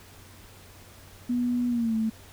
sine tone with pitch glide, 244.2 to 221.4 Hz, B3 to A3, -19 to +11 cents, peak -23 dBFS, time 1.29-2.1 s, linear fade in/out 10 ms, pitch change -170 cents, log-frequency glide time 1.68-1.95 s, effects added 93 Hz sine -52 dBFS peak until 2.32 s + pink hiss -51 dBFS RMS until 2.32 s

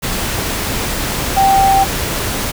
sine tone in noise, 780 Hz, G5, 9 cents flat, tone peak -8 dBFS, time 1.36-1.85 s, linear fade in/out 20 ms, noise pink, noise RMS -19 dBFS, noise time 0.02-2.52 s, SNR +8 dB, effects none

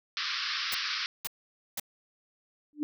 white band-pass noise, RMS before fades -33 dBFS, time 0.17-1.06 s, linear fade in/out 0 ms, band 1100 to 5400 Hz, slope 96 dB/octave
white noise bursts, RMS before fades -34 dBFS, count 3, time 0.72-1.798 s, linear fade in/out 2 ms, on 26 ms, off 500 ms
sine tone with exponential growth, 297.2 Hz, D4, 21 cents sharp, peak -24 dBFS, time 2.73-2.83 s, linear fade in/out 0 ms, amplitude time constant 20 ms
effects none

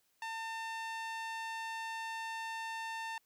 sawtooth tone with band-pass filter, 900 Hz, A5, 39 cents sharp, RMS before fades -41 dBFS, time 0.22-3.18 s, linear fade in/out 2 ms, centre 1900 Hz, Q 0.63, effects white hiss -75 dBFS RMS until 3.25 s

